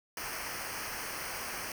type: noise with comb filter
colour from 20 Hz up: pink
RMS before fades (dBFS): -39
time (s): 0.17-1.72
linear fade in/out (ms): 2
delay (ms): 0.27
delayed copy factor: -0.8
effects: none